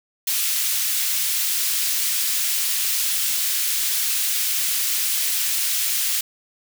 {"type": "high-pass noise", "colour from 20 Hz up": "white", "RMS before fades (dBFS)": -22, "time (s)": [0.27, 6.21], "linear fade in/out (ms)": 5, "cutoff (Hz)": 2300, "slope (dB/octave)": 12, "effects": []}